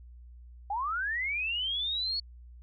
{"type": "linear sweep", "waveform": "sine", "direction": "up", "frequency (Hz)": [771, 4430], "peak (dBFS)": -29, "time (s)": [0.7, 2.2], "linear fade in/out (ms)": 5, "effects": ["added 60 Hz sine -47 dBFS peak until 2.62 s"]}